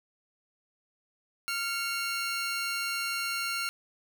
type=tone pair together; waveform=20% pulse; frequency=1383.4 / 2200 Hz; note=F6 / C#7; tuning=-17 / -14 cents; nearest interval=minor sixth; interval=803 cents; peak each=-26 / -31 dBFS; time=1.48-3.69 s; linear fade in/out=0 ms; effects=none